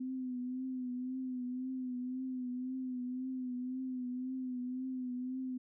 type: tone with vibrato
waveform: sine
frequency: 254.2 Hz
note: C4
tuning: 50 cents flat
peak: -36 dBFS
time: 0-5.58 s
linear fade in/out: 10 ms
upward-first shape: triangle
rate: 1.9 Hz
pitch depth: 52 cents each way
effects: none